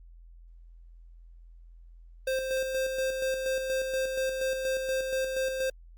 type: tone with tremolo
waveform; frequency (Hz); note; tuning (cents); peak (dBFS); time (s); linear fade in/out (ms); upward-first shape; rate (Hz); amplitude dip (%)
square; 525; C5; +6; -27; 2.27-5.7; 5; square; 4.2; 40
effects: added 42 Hz sine -48 dBFS peak until 5.97 s + Opus 48 kbps